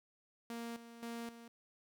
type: tone with tremolo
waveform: sawtooth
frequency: 233.1 Hz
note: A#3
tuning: in tune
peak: -38 dBFS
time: 0.5-1.48 s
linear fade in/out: 2 ms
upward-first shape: square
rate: 1.9 Hz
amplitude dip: 70%
effects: 13-bit